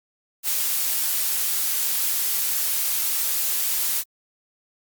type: noise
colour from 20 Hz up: blue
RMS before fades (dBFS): -23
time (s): 0.43-4.04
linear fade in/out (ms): 50
effects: Opus 48 kbps